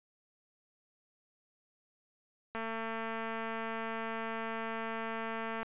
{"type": "click train", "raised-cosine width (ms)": 0.5, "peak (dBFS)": -24, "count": 694, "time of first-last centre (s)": [2.55, 5.63], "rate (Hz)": 225, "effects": ["resampled to 8000 Hz"]}